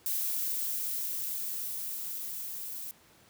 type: noise with level ramp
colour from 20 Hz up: violet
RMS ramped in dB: -31 to -40 dBFS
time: 0.06-2.91 s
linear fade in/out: 0 ms
effects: pink hiss -60 dBFS RMS until 3.29 s + high-pass 100 Hz 12 dB/octave